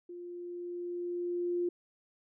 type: tone with level ramp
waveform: sine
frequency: 350.9 Hz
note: F4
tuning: 8 cents sharp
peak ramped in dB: -42 to -28 dBFS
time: 0.09-1.69 s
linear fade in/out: 5 ms
effects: none